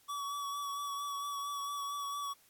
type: tone with vibrato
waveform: square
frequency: 1137 Hz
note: C#6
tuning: 44 cents sharp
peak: -37 dBFS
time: 0.08-2.34 s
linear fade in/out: 20 ms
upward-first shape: sine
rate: 4.4 Hz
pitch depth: 22 cents each way
effects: white hiss -66 dBFS RMS until 2.49 s + AAC 64 kbps